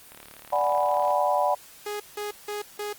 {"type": "click train", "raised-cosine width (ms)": 0.3, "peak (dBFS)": -28, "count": 37, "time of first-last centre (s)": [0.12, 1.106], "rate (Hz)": 36.5}
{"type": "chord", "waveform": "sine", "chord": "G# half-diminished seventh", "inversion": "second", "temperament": "equal", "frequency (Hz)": [587.3, 740, 830.6, 987.8], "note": ["D5", "F#5", "G#5", "B5"], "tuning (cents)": [0, 0, 0, 0], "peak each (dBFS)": [-25, -25, -28, -26], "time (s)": [0.52, 1.55], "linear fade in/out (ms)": 10}
{"type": "tone bursts", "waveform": "sawtooth", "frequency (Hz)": 415.3, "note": "G#4", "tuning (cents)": 0, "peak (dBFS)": -26, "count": 4, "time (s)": [1.86, 2.93], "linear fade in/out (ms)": 5, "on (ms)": 140, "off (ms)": 170}
{"effects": ["white hiss -49 dBFS RMS until 2.98 s", "Opus 24 kbps"]}